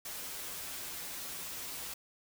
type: noise with comb filter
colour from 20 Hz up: white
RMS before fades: -42 dBFS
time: 0.05-1.94 s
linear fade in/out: 5 ms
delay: 9.2 ms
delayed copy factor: -0.65
effects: none